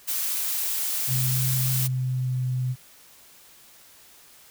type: noise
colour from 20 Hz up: blue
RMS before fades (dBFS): -27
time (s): 0.07-1.88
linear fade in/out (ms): 20
type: tone with pitch glide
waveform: sine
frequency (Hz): 128.8 to 127.25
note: C3 to C3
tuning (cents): -27 to -48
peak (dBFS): -23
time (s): 1.07-2.76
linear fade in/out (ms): 50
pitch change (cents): -21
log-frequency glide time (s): 1.89-2.43
effects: white hiss -52 dBFS RMS until 4.5 s

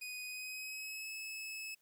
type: tone with pitch glide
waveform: sawtooth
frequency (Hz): 2489 to 2593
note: D#7 to E7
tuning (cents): 0 to -29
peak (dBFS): -39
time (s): 0.01-1.75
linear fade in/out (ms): 10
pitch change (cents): +71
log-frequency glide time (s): 0.25-1.1
effects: white hiss -75 dBFS RMS until 1.81 s

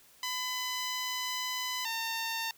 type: tone pair in turn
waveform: 10% pulse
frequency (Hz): 1006 / 908.1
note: B5 / A#5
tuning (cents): +32 / -46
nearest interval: major second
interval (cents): 178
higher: first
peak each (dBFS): -24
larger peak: neither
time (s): 0.23-1.85 / 1.85-2.51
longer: first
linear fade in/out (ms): 2
effects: white hiss -60 dBFS RMS until 2.57 s

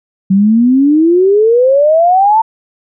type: exponential sweep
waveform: sine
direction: up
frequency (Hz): 187.7 to 910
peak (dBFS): -5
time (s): 0.3-2.42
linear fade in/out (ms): 10
effects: none

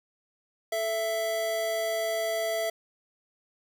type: tone pair together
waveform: square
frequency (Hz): 437.9 / 664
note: A4 / E5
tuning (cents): -8 / +12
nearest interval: perfect fifth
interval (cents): 720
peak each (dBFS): -37 / -28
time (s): 0.72-2.7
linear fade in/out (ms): 5
effects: none

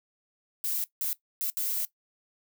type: noise bursts at uneven times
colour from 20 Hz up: violet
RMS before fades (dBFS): -30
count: 4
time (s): 0.64-0.84 / 1.01-1.13 / 1.41-1.5 / 1.57-1.85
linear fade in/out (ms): 0
effects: noise-tail reverb RT60 0.1 s tail -17 dB re dry

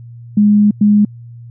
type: tone bursts at uneven times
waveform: sine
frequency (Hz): 207.7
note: G#3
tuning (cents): 0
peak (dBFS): -6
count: 2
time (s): 0.37-0.71 / 0.81-1.05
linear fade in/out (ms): 5
effects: added 118 Hz sine -31 dBFS peak until 1.5 s

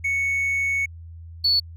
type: tone pair in turn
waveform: triangle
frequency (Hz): 2217 / 4434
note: C#7 / C#8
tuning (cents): 0 / 0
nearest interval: octave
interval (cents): 1200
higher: second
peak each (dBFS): -18 / -13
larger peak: second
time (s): 0.04-0.86 / 1.44-1.6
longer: first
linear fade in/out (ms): 10
effects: tanh soft clip ceiling -14 dBFS + added 83 Hz sine -37 dBFS peak until 1.76 s

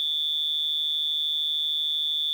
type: tone with amplitude modulation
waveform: sine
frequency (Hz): 3500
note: A7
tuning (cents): -10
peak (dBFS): -20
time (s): 0-2.33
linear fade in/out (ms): 0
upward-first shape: sine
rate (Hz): 153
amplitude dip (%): 80
effects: 8-bit

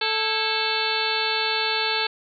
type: harmonic tone with a mistuned harmonic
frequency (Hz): 440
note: A4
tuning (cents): 0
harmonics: 1 / 2 / 3 / 4 / 5 / 6 / 7 / 8 / 9 / 10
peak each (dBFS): -31 / -29 / -33 / -30 / -32 / -29 / -34 / -30 / -31 / -29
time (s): 0.01-2.07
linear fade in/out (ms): 5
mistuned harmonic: 4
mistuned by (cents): -120
effects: none

